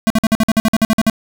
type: tone bursts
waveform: square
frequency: 221.4 Hz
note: A3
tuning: 11 cents sharp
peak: -10 dBFS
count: 13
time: 0.07-1.098 s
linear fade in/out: 0 ms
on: 32 ms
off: 51 ms
effects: 8-bit